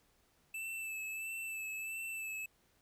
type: tone with vibrato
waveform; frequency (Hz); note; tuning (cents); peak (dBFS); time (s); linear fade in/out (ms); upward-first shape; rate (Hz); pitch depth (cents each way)
square; 2637; E7; 0; -40; 0.54-2.46; 5; sine; 1.5; 28
effects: pink hiss -72 dBFS RMS until 2.81 s